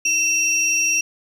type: tone pair together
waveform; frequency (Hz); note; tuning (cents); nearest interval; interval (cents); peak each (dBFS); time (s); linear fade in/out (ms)
sine; 2688 / 5692; E7 / F8; +33 / +32; octave + minor second; 1299; -17; 0.05-1.01; 5
effects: tanh soft clip ceiling -13 dBFS + 8-bit